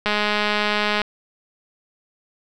click train, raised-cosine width 0.3 ms, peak -5 dBFS, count 201, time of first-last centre 0.06-1.017 s, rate 209 Hz, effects none

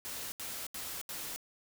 white noise bursts, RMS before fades -41 dBFS, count 4, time 0.05-1.361 s, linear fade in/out 0 ms, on 270 ms, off 77 ms, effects none

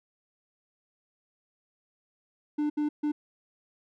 triangle tone bursts at uneven times, 297.7 Hz, D4, 24 cents sharp, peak -23 dBFS, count 3, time 2.58-2.7 / 2.77-2.89 / 3.03-3.12 s, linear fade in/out 10 ms, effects none

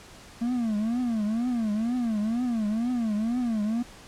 triangle tone with vibrato, 228.2 Hz, A#3, 37 cents flat, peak -22 dBFS, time 0.41-3.83 s, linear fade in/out 10 ms, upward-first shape triangle, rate 2.1 Hz, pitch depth 190 cents each way, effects pink hiss -48 dBFS RMS until 4.07 s + low-pass 9000 Hz 12 dB/octave

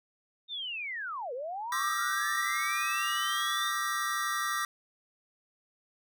sine linear two-way sweep, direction down then up, 3702 to 466.2 to 3702 Hz, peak -34 dBFS, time 0.48-3.73 s, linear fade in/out 50 ms, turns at 1.33 s
square chord, E half-diminished seventh, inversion third, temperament just, 1186.7 / 1318.5 / 1582.2 / 1898.7 Hz, D6 / E6 / G6 / Bb6, +18 / 0 / +16 / +31 cents, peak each -34 / -37 / -40 / -35 dBFS, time 1.72-4.65 s, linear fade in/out 2 ms
effects none

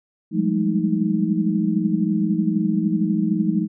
sine tone cluster, 171.8 / 194.4 / 205.4 / 218.3 / 314.4 Hz, F3 / G3 / G#3 / A3 / D#4, -28 / -14 / -19 / -13 / +18 cents, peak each -24 dBFS, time 0.31-3.68 s, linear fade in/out 50 ms, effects none

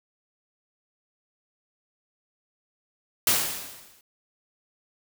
white noise with exponential decay, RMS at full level -19 dBFS, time 3.27-4.01 s, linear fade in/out 2 ms, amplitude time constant 160 ms, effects none

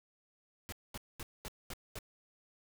pink noise bursts, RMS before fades -43 dBFS, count 6, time 0.69-1.988 s, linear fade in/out 0 ms, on 33 ms, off 220 ms, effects none

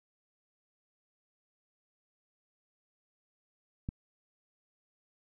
click, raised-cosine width 5 ms, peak -22 dBFS, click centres 3.889 s, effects none

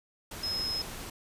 sine tone in noise, 5140 Hz, E8, 45 cents flat, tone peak -30 dBFS, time 0.43-0.82 s, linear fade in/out 5 ms, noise pink, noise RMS -41 dBFS, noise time 0.31-1.1 s, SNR +8 dB, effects resampled to 32000 Hz

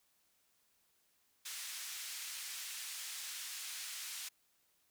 white band-pass noise, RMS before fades -45 dBFS, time 1.45-4.29 s, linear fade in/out 10 ms, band 1800 to 9500 Hz, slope 12 dB/octave, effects white hiss -75 dBFS RMS until 4.9 s

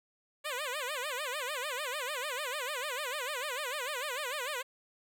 10% pulse tone with vibrato, 546 Hz, C#5, 26 cents flat, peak -26 dBFS, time 0.44-4.63 s, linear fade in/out 20 ms, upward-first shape sine, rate 6.7 Hz, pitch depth 210 cents each way, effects none

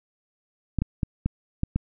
clicks, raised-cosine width 5 ms, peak -11 dBFS, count 6, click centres 0.787 / 0.82 / 1.032 / 1.26 / 1.634 / 1.76 s, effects none

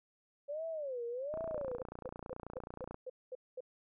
sine tone with vibrato, 555 Hz, C#5, 2 cents sharp, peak -37 dBFS, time 0.48-1.78 s, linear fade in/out 20 ms, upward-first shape sine, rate 1.3 Hz, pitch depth 290 cents each way
click train, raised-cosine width 1 ms, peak -30 dBFS, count 48, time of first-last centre 1.34-2.944 s, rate 29.3 Hz
sine tone bursts, 510 Hz, C5, 44 cents flat, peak -40 dBFS, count 9, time 1.54-3.606 s, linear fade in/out 5 ms, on 34 ms, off 220 ms
effects none

